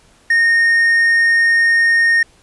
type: tone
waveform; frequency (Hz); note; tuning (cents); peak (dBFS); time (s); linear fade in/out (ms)
triangle; 1845; A#6; -18; -8; 0.3-2.23; 5
effects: pink hiss -51 dBFS RMS until 2.42 s + resampled to 24000 Hz